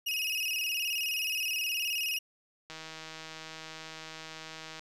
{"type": "tone with vibrato", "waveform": "35% pulse", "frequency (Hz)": 2700, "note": "E7", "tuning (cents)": 41, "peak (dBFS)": -28, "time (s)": [0.06, 2.19], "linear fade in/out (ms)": 10, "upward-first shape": "square", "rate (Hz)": 19, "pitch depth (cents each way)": 92}
{"type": "click train", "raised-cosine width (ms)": 0.2, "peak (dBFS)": -26, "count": 334, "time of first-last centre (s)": [2.7, 4.794], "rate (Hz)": 159}
{"effects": []}